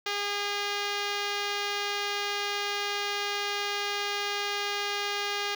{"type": "tone with notch filter", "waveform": "5% pulse", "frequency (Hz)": 407.6, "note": "G#4", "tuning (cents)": -32, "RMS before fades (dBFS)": -31, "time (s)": [0.06, 5.55], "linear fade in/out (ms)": 5, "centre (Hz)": 12000, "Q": 0.54, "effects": []}